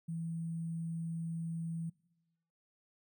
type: tone with sample-and-hold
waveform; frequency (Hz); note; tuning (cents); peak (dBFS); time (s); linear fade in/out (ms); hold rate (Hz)
sine; 165.3; E3; +5; -36; 0.08-1.9; 10; 8820
effects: noise-tail reverb RT60 1.0 s tail -23 dB re dry